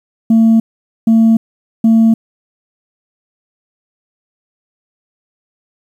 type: tone bursts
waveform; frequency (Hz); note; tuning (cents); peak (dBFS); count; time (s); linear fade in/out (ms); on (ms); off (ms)
sine; 225; A3; +39; -3; 3; 0.3-2.14; 5; 300; 470
effects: tanh soft clip ceiling -4 dBFS + 7-bit

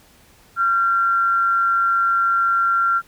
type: tone pair together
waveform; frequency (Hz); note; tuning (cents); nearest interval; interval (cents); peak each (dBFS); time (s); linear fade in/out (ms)
sine; 1374 / 1568.3; F6 / G6; -29 / 0; major second; 229; -15 / -27; 0.56-3.02; 50
effects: pink hiss -52 dBFS RMS until 3.07 s

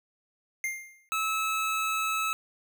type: tone with exponential decay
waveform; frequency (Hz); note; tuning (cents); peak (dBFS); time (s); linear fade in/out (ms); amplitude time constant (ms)
square; 2109; C7; +13; -27; 0.64-1.09; 1; 97
type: tone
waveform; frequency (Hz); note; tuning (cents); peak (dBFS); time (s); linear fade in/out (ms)
25% pulse; 1300; E6; -24; -23; 1.12-2.33; 0
effects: none

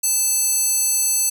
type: tone with high-pass filter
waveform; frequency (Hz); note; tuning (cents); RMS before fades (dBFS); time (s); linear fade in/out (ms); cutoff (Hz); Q
square; 882; A5; +4; -19; 0.03-1.3; 10; 7400; 2.9
effects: none

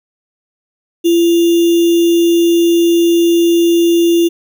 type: tone with sample-and-hold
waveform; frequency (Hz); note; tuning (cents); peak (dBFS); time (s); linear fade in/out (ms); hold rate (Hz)
sine; 340; F4; -46; -7; 1.04-4.29; 20; 3150
effects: none

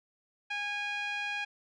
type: tone with low-pass filter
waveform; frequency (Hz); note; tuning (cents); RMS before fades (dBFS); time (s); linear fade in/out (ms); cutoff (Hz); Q
5% pulse; 821; G#5; -20; -35; 0.5-1.45; 10; 2300; 2.4
effects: none

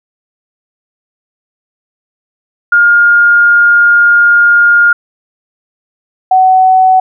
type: tone pair in turn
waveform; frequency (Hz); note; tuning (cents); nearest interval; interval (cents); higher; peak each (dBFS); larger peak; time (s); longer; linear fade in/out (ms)
sine; 1416 / 750.1; F6 / F#5; +23 / +23; major seventh; 1100; first; -3; neither; 2.72-4.93 / 6.31-7; first; 5
effects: none

